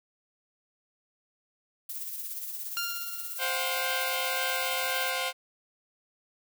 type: noise with tremolo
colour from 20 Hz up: violet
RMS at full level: -35 dBFS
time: 1.89-5.11 s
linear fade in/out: 5 ms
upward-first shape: triangle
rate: 17 Hz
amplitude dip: 50%
type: tone with exponential decay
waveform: 15% pulse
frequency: 1396.9 Hz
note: F6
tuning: in tune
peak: -22 dBFS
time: 2.77-3.74 s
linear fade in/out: 0 ms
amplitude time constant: 210 ms
type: chord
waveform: 10% pulse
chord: C suspended fourth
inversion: none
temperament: equal with one note detuned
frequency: 523.3 / 713.5 / 784 Hz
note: C5 / F5 / G5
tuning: 0 / +37 / 0 cents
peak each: -23 / -24 / -28 dBFS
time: 3.38-5.33 s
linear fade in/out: 50 ms
effects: none